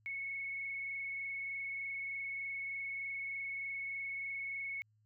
sine tone with frequency modulation, 2203 Hz, C#7, 11 cents flat, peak -38 dBFS, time 0.06-4.82 s, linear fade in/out 0 ms, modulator 23.3 Hz, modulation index 0.95, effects added 107 Hz sine -69 dBFS peak until 5.05 s

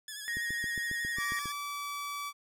10% pulse tone with vibrato, 1695 Hz, G#6, 35 cents sharp, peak -31 dBFS, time 0.08-1.52 s, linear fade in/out 2 ms, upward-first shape sine, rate 12 Hz, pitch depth 49 cents each way
sine tone, 1869 Hz, A#6, 4 cents sharp, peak -32 dBFS, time 0.28-1.39 s, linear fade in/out 0 ms
click train, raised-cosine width 3 ms, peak -30 dBFS, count 9, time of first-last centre 0.37-1.457 s, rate 7.36 Hz
sawtooth tone with pitch glide, 1158 to 1150.7 Hz, D6 to D6, -25 to -36 cents, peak -32 dBFS, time 1.16-2.33 s, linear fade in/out 50 ms, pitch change -11 cents, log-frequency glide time 1.35-1.9 s
effects none

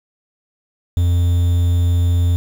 triangle tone with quantisation, 87.31 Hz, F2, in tune, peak -10 dBFS, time 0.97-2.36 s, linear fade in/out 0 ms, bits 6, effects none

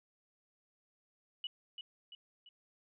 sine tone with echo, 2943 Hz, F#7, 10 cents flat, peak -37 dBFS, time 1.44-1.47 s, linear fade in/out 2 ms, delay 340 ms, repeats 3, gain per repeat -6 dB, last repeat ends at 2.49 s, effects none

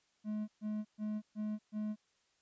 triangle tone bursts, 212.7 Hz, G#3, 42 cents sharp, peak -33 dBFS, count 5, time 0.24-1.96 s, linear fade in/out 50 ms, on 240 ms, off 130 ms, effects white hiss -75 dBFS RMS until 2.41 s + resampled to 16000 Hz

